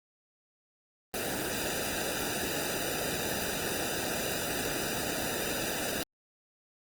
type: noise with comb filter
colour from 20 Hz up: pink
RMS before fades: -33 dBFS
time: 1.14-6.03 s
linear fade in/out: 0 ms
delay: 0.92 ms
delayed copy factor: -1
effects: Opus 24 kbps